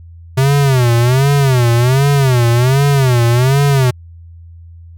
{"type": "tone with vibrato", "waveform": "square", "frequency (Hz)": 129.3, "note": "C3", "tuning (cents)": -20, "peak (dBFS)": -9, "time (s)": [0.37, 3.91], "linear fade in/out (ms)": 10, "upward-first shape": "sine", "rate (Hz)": 1.3, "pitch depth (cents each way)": 170, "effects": ["added 84 Hz sine -33 dBFS peak until 4.97 s"]}